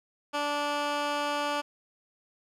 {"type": "tone with band-pass filter", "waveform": "15% pulse", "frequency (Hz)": 291.5, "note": "D4", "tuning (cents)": -13, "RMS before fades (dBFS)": -30, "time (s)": [0.33, 1.62], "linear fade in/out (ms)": 20, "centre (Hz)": 1800, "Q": 0.51, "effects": []}